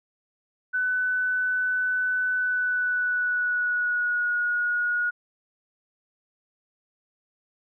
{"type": "tone with pitch glide", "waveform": "sine", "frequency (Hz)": [1500, 1448.1], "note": ["F#6", "F#6"], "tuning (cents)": [23, -38], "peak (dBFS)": -22, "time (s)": [0.73, 5.11], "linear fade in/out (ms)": 20, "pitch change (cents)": -61, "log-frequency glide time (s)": [2.36, 4.37], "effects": []}